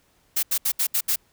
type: noise bursts at uneven times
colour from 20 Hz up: blue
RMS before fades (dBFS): -22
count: 6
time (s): 0.36-0.43 / 0.51-0.58 / 0.65-0.72 / 0.79-0.87 / 0.94-1.01 / 1.08-1.16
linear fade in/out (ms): 10
effects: pink hiss -63 dBFS RMS until 1.32 s